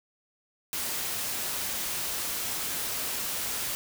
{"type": "noise", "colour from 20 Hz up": "white", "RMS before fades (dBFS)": -32, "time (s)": [0.73, 3.75], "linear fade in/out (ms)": 0, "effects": []}